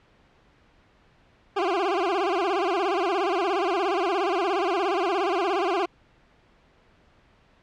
20% pulse tone with vibrato, 370 Hz, F#4, in tune, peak -17 dBFS, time 1.56-5.86 s, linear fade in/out 10 ms, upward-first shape sine, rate 17 Hz, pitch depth 170 cents each way, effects pink hiss -59 dBFS RMS until 7.62 s + low-pass 3000 Hz 12 dB/octave

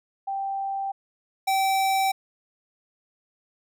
sine / square tone pair in turn, 784 / 772.8 Hz, G5 / G5, 0 / -25 cents, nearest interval unison, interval 25 cents, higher first, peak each -26 / -21 dBFS, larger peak second, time 0.27-0.92 / 1.47-2.12 s, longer neither, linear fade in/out 10 ms, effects none

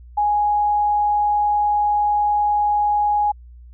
sine tone, 830.6 Hz, G#5, in tune, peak -15 dBFS, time 0.17-3.32 s, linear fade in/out 10 ms, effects added 60 Hz sine -39 dBFS peak until 3.73 s

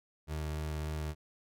30% pulse tone with vibrato, 76.7 Hz, D#2, 24 cents flat, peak -32 dBFS, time 0.27-1.15 s, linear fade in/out 50 ms, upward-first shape triangle, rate 3.4 Hz, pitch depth 11 cents each way, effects none

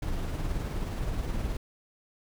brown noise with tremolo, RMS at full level -30 dBFS, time 0.02-1.57 s, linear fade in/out 5 ms, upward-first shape sine, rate 19 Hz, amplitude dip 30%, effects none

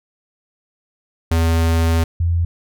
square / sine tone pair in turn, 82.41 / 85.02 Hz, E2 / F2, 0 / -46 cents, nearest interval minor second, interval 54 cents, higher second, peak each -14 dBFS, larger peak neither, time 1.31-2.04 / 2.2-2.45 s, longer first, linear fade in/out 5 ms, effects none

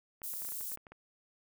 clicks, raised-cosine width 0.5 ms, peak -36 dBFS, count 11, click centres 0.218 / 0.337 / 0.42 / 0.45 / 0.489 / 0.521 / 0.61 / 0.719 / 0.774 / 0.868 / 0.92 s
white high-pass noise, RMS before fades -40 dBFS, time 0.23-0.76 s, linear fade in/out 10 ms, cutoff 10000 Hz, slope 12 dB/octave
effects none

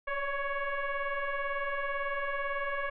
sine tone with frequency modulation, 550 Hz, C#5, 14 cents flat, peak -30 dBFS, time 0.07-2.9 s, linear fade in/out 10 ms, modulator 559 Hz, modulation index 2.8, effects none

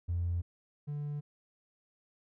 triangle tone pair in turn, 86.5 / 146.49 Hz, F2 / D3, -16 / -4 cents, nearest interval major sixth, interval 912 cents, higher second, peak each -26 / -32 dBFS, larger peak first, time 0.08-0.42 / 0.87-1.21 s, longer neither, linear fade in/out 20 ms, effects tanh soft clip ceiling -27 dBFS

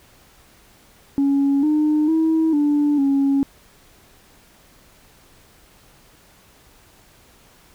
sine tone with pitch steps, 278.7 / 303.6 / 321 / 292.7 / 276.3 Hz, C#4 / D#4 / E4 / D4 / C#4, +9 / -42 / -46 / -6 / -6 cents, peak -13 dBFS, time 1.18-3.43 s, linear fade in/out 0 ms, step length 450 ms, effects tanh soft clip ceiling -12 dBFS + pink hiss -52 dBFS RMS until 7.74 s

